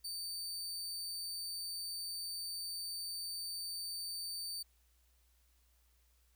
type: tone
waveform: sawtooth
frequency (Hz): 4587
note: D8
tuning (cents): -42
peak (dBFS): -37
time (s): 0.04-4.63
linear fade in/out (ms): 10
effects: added 60 Hz sine -69 dBFS peak until 6.35 s + white hiss -75 dBFS RMS until 6.35 s